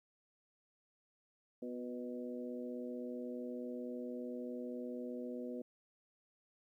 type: harmonic tone with a mistuned harmonic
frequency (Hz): 123.47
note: B2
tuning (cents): 0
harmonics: 2 / 3 / 4 / 5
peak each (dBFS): -43 / -48 / -46 / -52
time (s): 1.62-5.62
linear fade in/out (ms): 5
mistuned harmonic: 3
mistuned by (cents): -38
effects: 13-bit